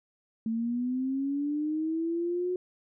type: linear sweep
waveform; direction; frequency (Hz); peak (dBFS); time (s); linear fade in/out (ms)
sine; up; 221.4 to 365.7; -27; 0.46-2.56; 2
effects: none